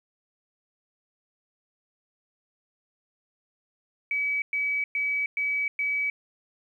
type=tone bursts; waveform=sine; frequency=2282 Hz; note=C#7; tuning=50 cents sharp; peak=-24 dBFS; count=5; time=4.11-6.1 s; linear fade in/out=2 ms; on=310 ms; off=110 ms; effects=10-bit